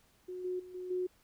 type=tone with level steps; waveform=sine; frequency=364.8 Hz; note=F#4; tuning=24 cents flat; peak=-39 / -33 / -47 / -39 / -31 dBFS; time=0.28-1.07 s; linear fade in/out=10 ms; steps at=0.44 / 0.59 / 0.74 / 0.9 s; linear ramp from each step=10 ms; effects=pink hiss -68 dBFS RMS until 1.23 s